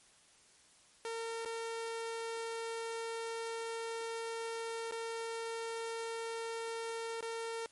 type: tone with dropouts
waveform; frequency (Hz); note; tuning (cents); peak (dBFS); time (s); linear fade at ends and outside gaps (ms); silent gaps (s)
sawtooth; 456.6; A#4; -36; -34; 1.05-7.66; 1; 1.45-1.458 / 4.911-4.921 / 7.208-7.226
effects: white hiss -64 dBFS RMS until 7.71 s + MP3 48 kbps